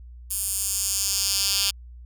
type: tone with high-pass filter sweep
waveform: 10% pulse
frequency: 197.6 Hz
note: G3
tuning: 14 cents sharp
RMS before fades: -25 dBFS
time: 0.3-1.71 s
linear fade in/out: 10 ms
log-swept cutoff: 9900 to 4000 Hz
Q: 1.7
effects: added 60 Hz sine -40 dBFS peak until 2.05 s